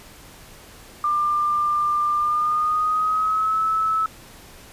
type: tone with pitch glide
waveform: sine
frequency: 1194 to 1302.1 Hz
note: D6 to E6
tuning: +28 to -22 cents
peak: -18 dBFS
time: 1.04-4.06 s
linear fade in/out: 2 ms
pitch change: +150 cents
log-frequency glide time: 2.17-3.61 s
effects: pink hiss -45 dBFS RMS until 4.72 s + resampled to 32000 Hz